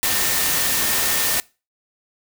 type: tone in noise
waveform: sine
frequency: 1812 Hz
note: A#6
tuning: 50 cents flat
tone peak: -31 dBFS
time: 0.03-1.4 s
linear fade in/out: 0 ms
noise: white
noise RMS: -20 dBFS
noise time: 0.03-1.4 s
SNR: -14 dB
effects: noise-tail reverb RT60 0.3 s tail -23 dB re dry